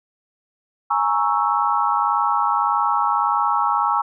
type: chord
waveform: sine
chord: A# half-diminished seventh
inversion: third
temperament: equal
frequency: 830.6 / 932.3 / 1108.7 / 1318.5 Hz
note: G#5 / A#5 / C#6 / E6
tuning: 0 / 0 / 0 / 0 cents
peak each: -22 dBFS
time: 0.9-4.02 s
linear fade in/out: 10 ms
effects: none